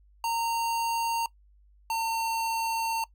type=tone pair in turn; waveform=square; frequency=922 / 907.7 Hz; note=A#5 / A#5; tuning=-19 / -46 cents; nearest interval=unison; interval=27 cents; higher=first; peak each=-27 / -27 dBFS; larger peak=neither; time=0.24-1.26 / 1.9-3.04 s; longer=second; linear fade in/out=2 ms; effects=noise-tail reverb RT60 0.1 s tail -20 dB re dry + added 50 Hz sine -56 dBFS peak until 3.14 s